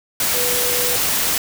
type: tone in noise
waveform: sine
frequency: 491.4 Hz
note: B4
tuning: 9 cents flat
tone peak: -25 dBFS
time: 0.34-0.96 s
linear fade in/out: 2 ms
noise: white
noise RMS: -19 dBFS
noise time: 0.2-1.38 s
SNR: -9 dB
effects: none